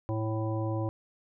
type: harmonic tone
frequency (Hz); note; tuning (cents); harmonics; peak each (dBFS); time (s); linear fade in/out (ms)
110; A2; 0; 1 / 3 / 5 / 7 / 9; -30 / -34 / -37 / -42 / -42; 0.09-0.89; 0
effects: none